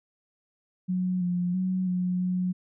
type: tone with pitch steps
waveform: sine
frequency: 183 / 177.5 / 185.6 / 181 / 182.2 Hz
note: F#3 / F3 / F#3 / F#3 / F#3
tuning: -19 / +28 / +6 / -38 / -26 cents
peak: -24 dBFS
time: 0.88-2.53 s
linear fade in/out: 20 ms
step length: 330 ms
effects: none